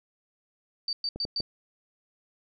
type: tone bursts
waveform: sine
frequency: 4615 Hz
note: D8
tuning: 31 cents flat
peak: -27 dBFS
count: 4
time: 0.88-1.41 s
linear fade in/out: 2 ms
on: 50 ms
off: 110 ms
type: clicks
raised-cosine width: 2 ms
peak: -24 dBFS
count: 3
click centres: 1.16 / 1.251 / 1.403 s
effects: none